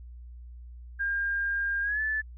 sine tone with pitch glide, 1607 to 1742.4 Hz, G6 to A6, +43 to -17 cents, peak -26 dBFS, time 0.99-2.22 s, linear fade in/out 20 ms, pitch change +140 cents, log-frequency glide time 1.82-2.01 s, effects added 60 Hz sine -42 dBFS peak until 2.37 s

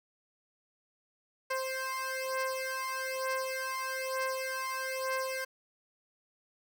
15% pulse beating tone pair, 524 / 525.1 Hz, C5 / C5, +2 / +6 cents, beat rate 1.1 Hz, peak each -30 / -29 dBFS, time 1.5-5.45 s, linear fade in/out 10 ms, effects none

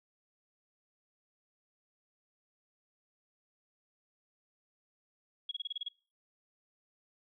sine tone bursts, 3319 Hz, G#7, 2 cents flat, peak -34 dBFS, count 8, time 5.49-5.885 s, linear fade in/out 5 ms, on 24 ms, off 29 ms, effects noise-tail reverb RT60 0.4 s tail -25 dB re dry

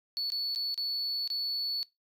triangle tone with dropouts, 4435 Hz, C#8, in tune, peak -27 dBFS, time 0.17-1.83 s, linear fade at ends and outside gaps 0 ms, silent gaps 0.302-0.32 / 0.549-0.559 / 0.743-0.777 / 1.276-1.302 s, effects noise-tail reverb RT60 0.2 s tail -23 dB re dry + tanh soft clip ceiling -26 dBFS

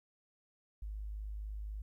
sine tone, 51.91 Hz, G#1, in tune, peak -39 dBFS, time 0.82-1.82 s, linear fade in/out 5 ms, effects 13-bit

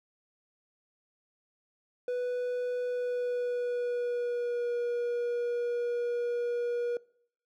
triangle tone with pitch glide, 493.9 to 479.6 Hz, B4 to A#4, 0 to +49 cents, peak -27 dBFS, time 2.08-6.97 s, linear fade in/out 2 ms, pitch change -51 cents, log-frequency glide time 2.85-4.73 s, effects noise-tail reverb RT60 0.6 s tail -22 dB re dry

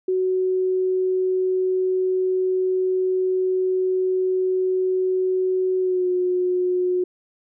sine tone with pitch glide, 372.1 to 362.6 Hz, F#4 to F#4, +10 to -35 cents, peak -18 dBFS, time 0.08-7.04 s, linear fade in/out 5 ms, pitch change -45 cents, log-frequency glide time 5.8-6.08 s, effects none

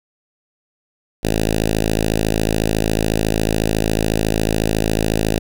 5% pulse tone with notch filter, 54 Hz, A1, 32 cents flat, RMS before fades -18 dBFS, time 1.23-5.39 s, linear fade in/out 10 ms, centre 1200 Hz, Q 0.84, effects none

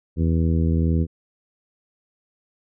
harmonic tone, 81.9 Hz, E2, 11 cents flat, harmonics 1 / 2 / 3 / 4 / 5 / 6, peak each -19 / -22 / -26 / -30 / -34 / -36 dBFS, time 0.16-1.07 s, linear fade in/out 50 ms, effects none

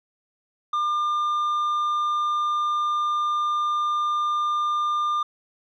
sine tone with tanh clipping, 1200 Hz, D6, 37 cents sharp, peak -22 dBFS, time 0.73-5.23 s, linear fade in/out 5 ms, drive 5 dB, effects none

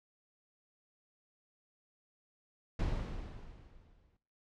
brown noise with exponential decay, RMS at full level -31 dBFS, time 2.79-4.17 s, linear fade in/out 5 ms, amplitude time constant 300 ms, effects noise-tail reverb RT60 0.7 s tail -21 dB re dry + low-pass 5000 Hz 12 dB/octave

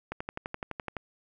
click train, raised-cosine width 0.5 ms, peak -19 dBFS, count 11, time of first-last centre 0.12-0.967 s, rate 11.8 Hz, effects none

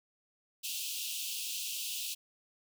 pink high-pass noise, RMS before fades -38 dBFS, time 0.63-2.15 s, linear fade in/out 20 ms, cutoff 2600 Hz, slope 96 dB/octave, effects none

